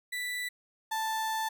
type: tone pair in turn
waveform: 35% pulse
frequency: 1975.5 / 882 Hz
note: B6 / A5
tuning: 0 / +4 cents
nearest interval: octave + major second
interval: 1396 cents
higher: first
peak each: -31 / -28 dBFS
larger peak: second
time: 0.12-0.49 / 0.91-1.49 s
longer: second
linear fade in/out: 10 ms
effects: none